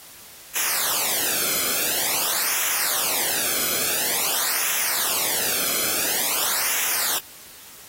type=noise with flanger; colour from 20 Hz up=white; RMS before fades=-23 dBFS; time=0.55-7.19 s; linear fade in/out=10 ms; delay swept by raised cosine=0.22 to 1.09 ms; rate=0.48 Hz; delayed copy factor=-0.9; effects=white hiss -44 dBFS RMS until 7.88 s + AAC 48 kbps